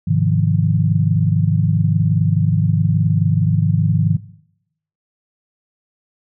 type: chord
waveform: sine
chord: F minor seventh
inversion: first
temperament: equal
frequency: 103.83 / 130.81 / 155.56 / 174.61 Hz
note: Ab2 / C3 / Eb3 / F3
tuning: 0 / 0 / 0 / 0 cents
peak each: -18 / -21 / -16 / -20 dBFS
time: 0.07-4.17 s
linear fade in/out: 10 ms
effects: noise-tail reverb RT60 0.8 s tail -20 dB re dry